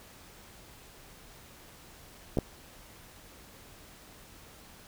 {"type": "clicks", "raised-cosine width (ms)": 2, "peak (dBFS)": [-15, -13], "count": 2, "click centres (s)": [2.372, 2.387], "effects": ["pink hiss -53 dBFS RMS until 4.87 s"]}